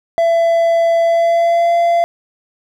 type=tone with pitch glide; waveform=triangle; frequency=670 to 684.1 Hz; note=E5 to F5; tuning=+28 to -36 cents; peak=-8 dBFS; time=0.18-2.04 s; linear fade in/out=0 ms; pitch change=+36 cents; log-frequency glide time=1.03-1.74 s; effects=none